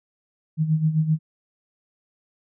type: tone with tremolo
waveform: sine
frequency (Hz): 156.9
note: D#3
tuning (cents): +15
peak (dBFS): -15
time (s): 0.57-1.19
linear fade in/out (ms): 50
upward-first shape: sine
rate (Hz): 7.7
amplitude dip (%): 70
effects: none